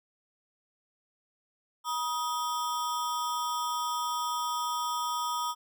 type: ring-modulated tone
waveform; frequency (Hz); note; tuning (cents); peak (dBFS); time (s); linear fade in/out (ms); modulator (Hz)
square; 1108.7; C#6; 0; -27; 1.84-5.55; 50; 145
effects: none